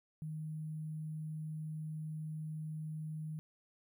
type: tone with sample-and-hold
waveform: sine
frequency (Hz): 155.56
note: D#3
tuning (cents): 0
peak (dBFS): -39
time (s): 0.22-3.39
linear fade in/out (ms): 0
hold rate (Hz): 11025
effects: none